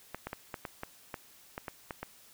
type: clicks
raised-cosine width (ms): 0.5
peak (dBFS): -22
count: 11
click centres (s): 0.146 / 0.27 / 0.331 / 0.542 / 0.652 / 0.834 / 1.142 / 1.579 / 1.682 / 1.908 / 2.03
effects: white hiss -58 dBFS RMS until 2.33 s